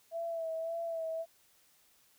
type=tone with vibrato; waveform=sine; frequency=659.3 Hz; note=E5; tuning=in tune; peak=-34 dBFS; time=0.11-1.26 s; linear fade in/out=50 ms; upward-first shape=sine; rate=1.8 Hz; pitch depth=35 cents each way; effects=white hiss -67 dBFS RMS until 2.18 s